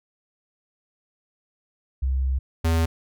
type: tone pair in turn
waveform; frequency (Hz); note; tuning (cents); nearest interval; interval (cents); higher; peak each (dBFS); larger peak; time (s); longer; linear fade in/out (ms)
sine / square; 65.8 / 82.13; C2 / E2; +10 / -6; major third; 384; second; -20 / -19; second; 2.02-2.39 / 2.64-2.86; first; 10
effects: none